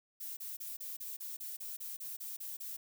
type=noise bursts; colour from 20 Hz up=violet; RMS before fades=-43 dBFS; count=13; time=0.2-2.77 s; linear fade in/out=10 ms; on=170 ms; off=30 ms; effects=none